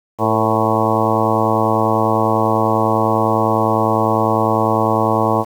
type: harmonic tone with a mistuned harmonic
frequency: 110 Hz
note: A2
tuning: in tune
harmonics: 1 / 2 / 3 / 4 / 5 / 6 / 7 / 8 / 9 / 10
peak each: -22 / -22 / -22 / -22 / -22 / -22 / -22 / -22 / -22 / -22 dBFS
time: 0.18-5.45 s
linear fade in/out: 50 ms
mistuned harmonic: 4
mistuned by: +38 cents
effects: 7-bit